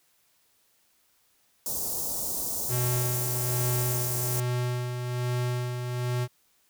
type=band-stop noise; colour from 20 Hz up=white; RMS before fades=-31 dBFS; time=1.66-4.4 s; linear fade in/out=2 ms; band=850 to 5500 Hz; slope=24 dB/octave
type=tone with tremolo; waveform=square; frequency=123.47 Hz; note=B2; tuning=in tune; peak=-26 dBFS; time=2.68-6.28 s; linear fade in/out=50 ms; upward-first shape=sine; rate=1.2 Hz; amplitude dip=45%
effects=white hiss -67 dBFS RMS until 6.69 s